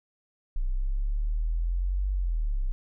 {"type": "exponential two-way sweep", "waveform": "sine", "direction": "up then down", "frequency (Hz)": [30.37, 48.84, 30.37], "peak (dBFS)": -24, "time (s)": [0.56, 2.72], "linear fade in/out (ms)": 0, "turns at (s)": 2.11, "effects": []}